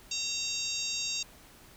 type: harmonic tone with a mistuned harmonic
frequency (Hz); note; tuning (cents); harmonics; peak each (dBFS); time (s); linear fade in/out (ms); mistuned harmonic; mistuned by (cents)
932.3; A#5; 0; 3 / 4 / 5 / 6 / 7 / 8; -39 / -37 / -37 / -40 / -38 / -40; 0.11-1.23; 5; 3; -38
effects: pink hiss -55 dBFS RMS until 1.76 s